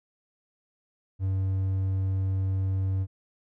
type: tone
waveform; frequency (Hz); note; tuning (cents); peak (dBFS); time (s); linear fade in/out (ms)
triangle; 95.5; G2; -45; -22; 1.19-3.07; 50
effects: none